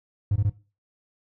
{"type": "tone bursts", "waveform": "triangle", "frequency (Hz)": 101.6, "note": "G#2", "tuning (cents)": -38, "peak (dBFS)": -16, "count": 3, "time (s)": [0.31, 0.497], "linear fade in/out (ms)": 5, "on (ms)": 49, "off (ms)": 20, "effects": ["noise-tail reverb RT60 0.3 s tail -19 dB re dry", "tanh soft clip ceiling -14 dBFS"]}